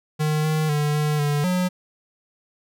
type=tone with pitch steps; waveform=square; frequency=153.1 / 155.5 / 148.4 / 150.4 / 146.2 / 181.7 Hz; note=D#3 / D#3 / D3 / D3 / D3 / F#3; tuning=-28 / -1 / +18 / +42 / -7 / -31 cents; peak=-20 dBFS; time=0.19-1.69 s; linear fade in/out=20 ms; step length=250 ms; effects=none